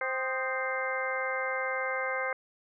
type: harmonic tone with a mistuned harmonic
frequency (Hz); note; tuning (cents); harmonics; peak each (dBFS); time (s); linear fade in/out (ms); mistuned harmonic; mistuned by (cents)
261.6; C4; 0; 2 / 3 / 4 / 5 / 6 / 7 / 8; -34 / -39 / -40 / -38 / -35 / -45 / -35; 0.01-2.33; 2; 5; -89
effects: none